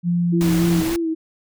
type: tone with pitch glide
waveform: sine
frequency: 173.7 to 172.5 Hz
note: F3 to F3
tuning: -9 to -21 cents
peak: -16 dBFS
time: 0.03-0.84 s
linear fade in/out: 50 ms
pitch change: -12 cents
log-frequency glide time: 0.21-0.32 s
type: tone with vibrato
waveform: sine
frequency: 329.6 Hz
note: E4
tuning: in tune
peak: -19 dBFS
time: 0.32-1.15 s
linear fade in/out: 20 ms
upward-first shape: sine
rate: 3.5 Hz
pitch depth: 50 cents each way
type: noise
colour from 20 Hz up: pink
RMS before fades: -28 dBFS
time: 0.41-0.96 s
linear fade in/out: 0 ms
effects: none